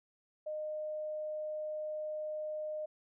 sine tone, 613 Hz, D#5, 26 cents flat, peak -36 dBFS, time 0.46-2.86 s, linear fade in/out 10 ms, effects none

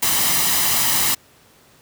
white noise with comb filter, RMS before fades -18 dBFS, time 0.02-1.15 s, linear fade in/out 10 ms, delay 1 ms, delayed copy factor +0.5, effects pink hiss -52 dBFS RMS until 1.81 s + high-pass 80 Hz 12 dB/octave

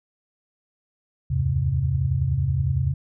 sine tone cluster, 73.6 / 84.4 / 102.8 / 133.3 Hz, D2 / E2 / G#2 / C3, +4 / +41 / -17 / +33 cents, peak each -30 / -25 / -28 / -22 dBFS, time 1.3-2.94 s, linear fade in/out 10 ms, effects none

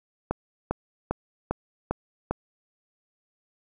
click train, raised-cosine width 1 ms, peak -11 dBFS, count 6, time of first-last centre 0.31-2.31 s, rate 2.5 Hz, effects none

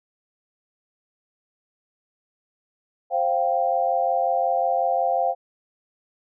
sine chord, C suspended fourth, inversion none, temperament equal with one note detuned, 527.8 / 698.5 / 784 Hz, C5 / F5 / G5, +15 / 0 / 0 cents, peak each -25 / -22 / -24 dBFS, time 3.1-5.35 s, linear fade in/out 50 ms, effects none

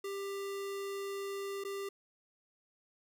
square tone with dropouts, 395.9 Hz, G4, 17 cents sharp, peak -38 dBFS, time 0.04-1.89 s, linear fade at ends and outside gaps 5 ms, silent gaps 1.639-1.648 s, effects none

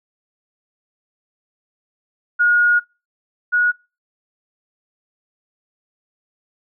sine tone pair in turn, 1439 / 1454.9 Hz, F#6 / F#6, -49 / -30 cents, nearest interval unison, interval 19 cents, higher second, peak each -11 / -13 dBFS, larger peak first, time 2.39-2.8 / 3.52-3.72 s, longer first, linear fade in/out 20 ms, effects noise-tail reverb RT60 0.3 s tail -25 dB re dry

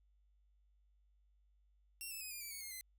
5% pulse tone with pitch steps, 2732 / 2622 / 2517 / 2416 / 2319 / 2225 / 2136 / 2050 Hz, F7 / E7 / D#7 / D7 / D7 / C#7 / C7 / C7, -39 / -10 / +19 / +48 / -22 / +6 / +35 / -36 cents, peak -36 dBFS, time 2.01-2.81 s, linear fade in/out 0 ms, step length 100 ms, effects added 50 Hz sine -69 dBFS peak until 2.98 s

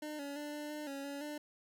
25% pulse tone with pitch steps, 302.6 / 283 / 295.2 / 297.1 / 300.3 / 276.8 / 282.2 / 297.5 Hz, D#4 / C#4 / D4 / D4 / D4 / C#4 / C#4 / D4, -48 / +36 / +9 / +20 / +39 / -2 / +31 / +22 cents, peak -37 dBFS, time 0.02-1.38 s, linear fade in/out 5 ms, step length 170 ms, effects none

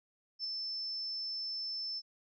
sine tone with ADSR envelope, 5290 Hz, E8, 5 cents sharp, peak -33 dBFS, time 0.39-2.02 s, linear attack 52 ms, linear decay 9 ms, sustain -3 dB, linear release 43 ms, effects none

